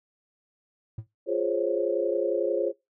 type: tone with exponential decay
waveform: triangle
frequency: 109.6 Hz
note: A2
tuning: 6 cents flat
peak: -27 dBFS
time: 0.98-1.07 s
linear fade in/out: 5 ms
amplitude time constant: 19 ms
type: chord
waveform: sine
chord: Db major seventh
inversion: first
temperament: equal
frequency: 349.2 / 415.3 / 523.3 / 554.4 Hz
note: F4 / Ab4 / C5 / Db5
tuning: 0 / 0 / 0 / 0 cents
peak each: -29 dBFS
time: 1.26-2.73 s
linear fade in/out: 50 ms
effects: noise-tail reverb RT60 0.2 s tail -21 dB re dry